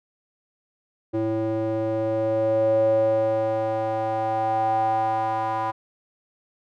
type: tone with band-pass filter sweep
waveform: square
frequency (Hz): 110.5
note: A2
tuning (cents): +8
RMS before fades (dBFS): -23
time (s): 1.13-5.72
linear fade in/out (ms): 20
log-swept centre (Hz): 410 to 910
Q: 7.1
effects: none